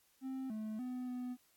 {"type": "tone with pitch steps", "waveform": "triangle", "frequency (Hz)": [263.4, 216.6, 251.2, 248.9], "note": ["C4", "A3", "B3", "B3"], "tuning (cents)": [12, -27, 30, 14], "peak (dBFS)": -37, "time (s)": [0.21, 1.37], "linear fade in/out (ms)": 50, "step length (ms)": 290, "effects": ["white hiss -72 dBFS RMS until 1.56 s", "AAC 64 kbps"]}